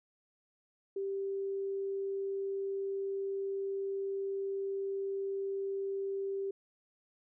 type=tone; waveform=sine; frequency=392 Hz; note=G4; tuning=in tune; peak=-33 dBFS; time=0.96-6.51 s; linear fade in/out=5 ms; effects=none